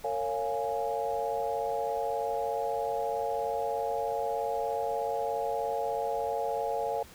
sine chord, Bb minor seventh, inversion none, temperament equal with one note detuned, 457.6 / 554.4 / 698.5 / 830.6 Hz, Bb4 / Db5 / F5 / Ab5, -32 / 0 / 0 / 0 cents, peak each -34 dBFS, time 0.04-7.03 s, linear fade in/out 5 ms, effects pink hiss -52 dBFS RMS until 7.14 s

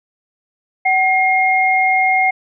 sine tone pair together, 755.2 / 2136 Hz, F#5 / C7, +35 / +35 cents, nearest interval octave + tritone, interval 1800 cents, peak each -14 dBFS, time 0.85-2.31 s, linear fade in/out 10 ms, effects none

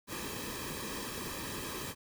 pink noise with comb filter, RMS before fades -40 dBFS, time 0.07-1.95 s, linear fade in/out 50 ms, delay 1.4 ms, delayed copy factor -0.7, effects none

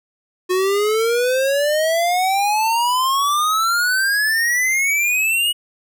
square exponential sweep, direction up, 362 to 2924 Hz, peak -16 dBFS, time 0.49-5.53 s, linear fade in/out 20 ms, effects none

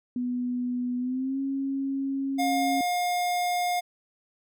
sine tone with pitch glide, 246.9 to 272.4 Hz, B3 to C#4, 0 to -30 cents, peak -26 dBFS, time 0.16-2.81 s, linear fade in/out 2 ms, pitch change +170 cents, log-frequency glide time 0.98-1.39 s
square tone, 712 Hz, F5, 33 cents sharp, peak -25 dBFS, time 2.38-3.81 s, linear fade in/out 20 ms
effects none

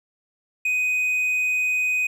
triangle tone, 2500 Hz, D#7, 8 cents sharp, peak -18 dBFS, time 0.65-2.07 s, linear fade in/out 5 ms, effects none

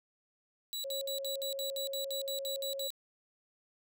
sawtooth tone bursts, 3926 Hz, B7, 11 cents flat, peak -33 dBFS, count 13, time 0.73-2.904 s, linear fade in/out 0 ms, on 110 ms, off 62 ms
sine tone, 547 Hz, C#5, 23 cents flat, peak -37 dBFS, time 0.84-2.88 s, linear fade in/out 10 ms
effects none

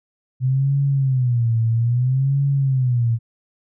sine tone with vibrato, 126.1 Hz, B2, 36 cents sharp, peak -15 dBFS, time 0.4-3.19 s, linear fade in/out 50 ms, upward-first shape sine, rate 0.61 Hz, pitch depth 180 cents each way, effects none

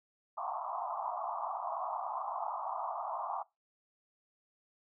pink band-pass noise, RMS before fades -38 dBFS, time 0.37-3.43 s, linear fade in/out 10 ms, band 660 to 1200 Hz, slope 96 dB/octave, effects noise-tail reverb RT60 0.2 s tail -20 dB re dry

